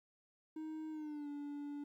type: tone with pitch glide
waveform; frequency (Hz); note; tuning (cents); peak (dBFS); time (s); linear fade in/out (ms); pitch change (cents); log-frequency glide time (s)
triangle; 313.3 to 289; D#4 to D4; +12 to -28; -40; 0.56-1.84; 5; -140; 0.9-1.28
effects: 13-bit